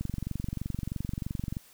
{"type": "click train", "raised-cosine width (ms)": 5, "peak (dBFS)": -20, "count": 37, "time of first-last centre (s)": [0.01, 1.568], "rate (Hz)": 23.1, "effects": ["white hiss -57 dBFS RMS until 1.73 s"]}